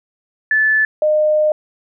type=tone pair in turn; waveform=sine; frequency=1741 / 610.8 Hz; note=A6 / D#5; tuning=-19 / -32 cents; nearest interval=octave + tritone; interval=1813 cents; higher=first; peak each=-11 / -11 dBFS; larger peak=neither; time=0.51-0.85 / 1.02-1.52 s; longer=second; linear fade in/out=2 ms; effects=none